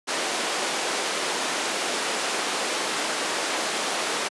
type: band-pass noise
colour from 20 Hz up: pink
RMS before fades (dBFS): -27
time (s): 0.07-4.29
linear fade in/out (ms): 20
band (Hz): 370 to 9000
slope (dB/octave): 12
effects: high-pass 200 Hz 12 dB/octave + resampled to 24000 Hz